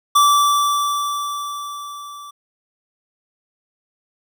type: tone with level ramp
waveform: square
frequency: 1162 Hz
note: D6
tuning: 19 cents flat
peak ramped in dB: -10 to -35 dBFS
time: 0.15-2.31 s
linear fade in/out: 10 ms
effects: none